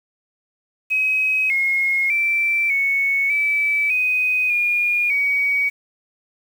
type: tone with pitch steps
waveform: sine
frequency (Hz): 2538 / 2157 / 2339 / 2213 / 2306 / 2503 / 2429 / 2258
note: D#7 / C#7 / D7 / C#7 / D7 / D#7 / D#7 / C#7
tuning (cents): +34 / -48 / -8 / -3 / -32 / +10 / -42 / +31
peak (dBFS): -16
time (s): 0.9-5.7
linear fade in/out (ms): 20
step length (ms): 600
effects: 7-bit